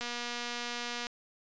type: click train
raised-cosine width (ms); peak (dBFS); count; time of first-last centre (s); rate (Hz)
0.2; -20; 255; 0.01-1.068; 240
effects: resampled to 16000 Hz